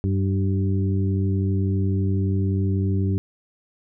harmonic tone with a mistuned harmonic, 96.4 Hz, G2, 28 cents flat, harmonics 1 / 2 / 3 / 4, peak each -20 / -26 / -30 / -32 dBFS, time 0.04-3.18 s, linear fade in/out 0 ms, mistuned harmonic 3, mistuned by +26 cents, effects none

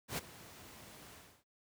pink noise with ADSR envelope, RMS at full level -36 dBFS, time 0.08-1.44 s, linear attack 100 ms, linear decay 16 ms, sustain -18 dB, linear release 320 ms, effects noise-tail reverb RT60 0.1 s tail -19 dB re dry + high-pass 80 Hz 12 dB/octave

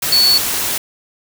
sine tone in noise, 4435 Hz, C#8, in tune, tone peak -9 dBFS, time 0.12-0.38 s, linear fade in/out 5 ms, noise white, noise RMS -19 dBFS, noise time 0.02-0.78 s, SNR +7 dB, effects none

